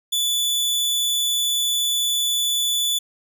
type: tone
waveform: sawtooth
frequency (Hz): 3469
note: A7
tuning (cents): -25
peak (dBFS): -16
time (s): 0.12-2.99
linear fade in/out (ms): 10
effects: none